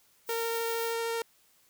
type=noise with tremolo; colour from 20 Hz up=violet; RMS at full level=-39 dBFS; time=0.26-0.95 s; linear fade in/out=50 ms; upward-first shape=triangle; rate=7.5 Hz; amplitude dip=35%
type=tone with vibrato; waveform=sawtooth; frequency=460 Hz; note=A#4; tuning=23 cents flat; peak=-26 dBFS; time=0.29-1.22 s; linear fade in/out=2 ms; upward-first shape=triangle; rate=13 Hz; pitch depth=8 cents each way
effects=white hiss -65 dBFS RMS until 1.69 s